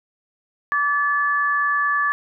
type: tone pair together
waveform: sine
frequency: 1157.3 / 1728 Hz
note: D6 / A6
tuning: -26 / -32 cents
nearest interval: perfect fifth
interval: 694 cents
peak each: -20 dBFS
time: 0.72-2.12 s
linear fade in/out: 0 ms
effects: none